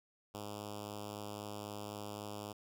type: tone with notch filter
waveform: 5% pulse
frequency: 103.8 Hz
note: G#2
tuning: in tune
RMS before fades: -45 dBFS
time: 0.34-2.53 s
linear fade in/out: 10 ms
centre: 1700 Hz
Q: 1
effects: none